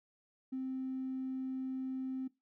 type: tone with tanh clipping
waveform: triangle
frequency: 261.6 Hz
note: C4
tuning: in tune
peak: -35 dBFS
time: 0.52-2.28 s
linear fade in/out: 10 ms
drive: 1 dB
effects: noise-tail reverb RT60 0.2 s tail -19 dB re dry